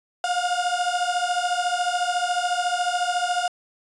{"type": "beating tone pair", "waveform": "35% pulse", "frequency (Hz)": [706, 720], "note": ["F5", "F#5"], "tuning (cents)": [19, -47], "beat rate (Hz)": 14, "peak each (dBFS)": -23, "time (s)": [0.24, 3.48], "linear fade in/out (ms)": 2, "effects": ["resampled to 22050 Hz"]}